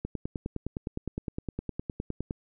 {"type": "click train", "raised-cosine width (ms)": 3, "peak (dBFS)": -19, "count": 23, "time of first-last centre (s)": [0.05, 2.309], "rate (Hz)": 9.74, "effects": []}